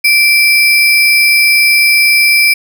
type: tone with sample-and-hold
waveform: sine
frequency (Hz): 2338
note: D7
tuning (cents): -8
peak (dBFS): -5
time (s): 0.04-2.54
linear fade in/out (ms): 10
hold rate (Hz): 7350
effects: none